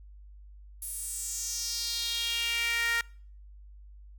sawtooth tone with high-pass filter sweep, 466.2 Hz, A#4, in tune, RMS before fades -32 dBFS, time 0.82-3.01 s, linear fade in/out 2 ms, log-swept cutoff 11000 to 1700 Hz, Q 3.5, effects noise-tail reverb RT60 0.5 s tail -25 dB re dry + added 50 Hz sine -47 dBFS peak until 4.18 s

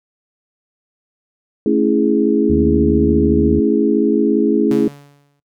sine chord, A major seventh, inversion none, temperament equal, 220 / 277.2 / 329.6 / 415.3 Hz, A3 / C#4 / E4 / G#4, 0 / 0 / 0 / 0 cents, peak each -17 dBFS, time 1.66-4.88 s, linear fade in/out 2 ms
harmonic tone, 78 Hz, D#2, 5 cents sharp, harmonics 1 / 2 / 3, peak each -19 / -22 / -24 dBFS, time 2.49-3.6 s, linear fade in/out 10 ms
sawtooth tone with exponential decay, 142.9 Hz, D3, 47 cents flat, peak -19 dBFS, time 4.71-5.4 s, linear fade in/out 2 ms, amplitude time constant 150 ms
effects noise-tail reverb RT60 0.2 s tail -26 dB re dry

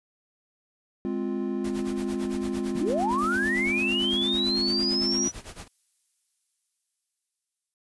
triangle chord, F minor, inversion first, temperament equal, 207.7 / 261.6 / 349.2 Hz, Ab3 / C4 / F4, 0 / 0 / 0 cents, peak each -29 dBFS, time 1.05-5.28 s, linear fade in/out 0 ms
pink noise with tremolo, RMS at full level -39 dBFS, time 1.64-5.68 s, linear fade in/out 5 ms, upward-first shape sine, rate 8.9 Hz, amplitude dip 85%
sine linear sweep, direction up, 120 to 5920 Hz, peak -24 dBFS, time 2.74-5.32 s, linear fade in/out 50 ms
violet noise with exponential decay, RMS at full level -40 dBFS, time 3.18-7.74 s, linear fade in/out 1 ms, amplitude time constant 990 ms
effects resampled to 24000 Hz

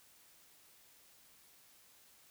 silence, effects white hiss -64 dBFS RMS until 2.3 s

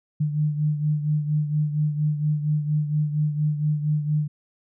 sine beating tone pair, 150 / 154.3 Hz, D3 / D#3, +37 / -14 cents, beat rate 4.3 Hz, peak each -21 / -28 dBFS, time 0.2-4.28 s, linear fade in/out 10 ms, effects none

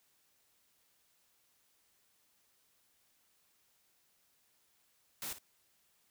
white noise with echo, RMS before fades -41 dBFS, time 5.22-5.33 s, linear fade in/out 2 ms, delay 56 ms, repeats 1, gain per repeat -12 dB, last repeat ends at 5.386 s, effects white hiss -73 dBFS RMS until 6.1 s

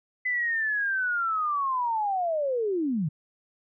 sine linear sweep, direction down, 2020 to 138.59 Hz, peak -24 dBFS, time 0.25-3.09 s, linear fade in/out 10 ms, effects none

